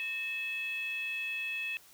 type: tone with frequency modulation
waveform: sine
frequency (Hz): 2592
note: E7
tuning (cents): -30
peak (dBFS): -33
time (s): 0-1.77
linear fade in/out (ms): 0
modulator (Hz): 764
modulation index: 0.52
effects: white hiss -58 dBFS RMS until 1.93 s